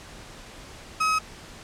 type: tone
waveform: 35% pulse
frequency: 1273 Hz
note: D#6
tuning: 39 cents sharp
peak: -19 dBFS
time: 1-1.19 s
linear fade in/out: 10 ms
effects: pink hiss -44 dBFS RMS until 1.63 s + low-pass 8000 Hz 12 dB/octave